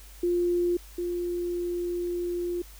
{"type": "tone pair in turn", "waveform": "sine", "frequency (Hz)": [350.5, 350.5], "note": ["F4", "F4"], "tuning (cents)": [6, 6], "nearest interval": "unison", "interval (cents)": 0, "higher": "neither", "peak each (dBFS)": [-22, -27], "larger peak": "first", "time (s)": [[0.23, 0.77], [0.98, 2.62]], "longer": "second", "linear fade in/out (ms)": 5, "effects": ["added 50 Hz sine -46 dBFS peak until 2.79 s", "white hiss -52 dBFS RMS until 2.79 s"]}